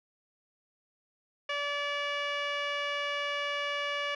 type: tone with low-pass filter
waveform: 15% pulse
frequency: 576 Hz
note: D5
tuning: 34 cents flat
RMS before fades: -33 dBFS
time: 1.49-4.15 s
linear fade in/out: 5 ms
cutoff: 3300 Hz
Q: 3.5
effects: none